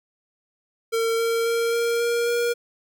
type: tone with pitch steps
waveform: square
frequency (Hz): 455.8 / 459.5 / 463.2 / 467 / 470.8 / 474.6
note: A#4 / A#4 / A#4 / A#4 / A#4 / A#4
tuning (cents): -39 / -25 / -11 / +3 / +17 / +31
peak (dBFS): -21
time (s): 0.92-2.54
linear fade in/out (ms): 20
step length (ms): 270
effects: none